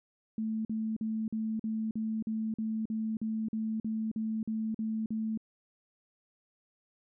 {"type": "tone bursts", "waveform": "sine", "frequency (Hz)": 220, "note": "A3", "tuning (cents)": 0, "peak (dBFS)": -30, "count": 16, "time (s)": [0.38, 5.375], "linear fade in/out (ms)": 2, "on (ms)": 270, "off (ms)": 45, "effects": []}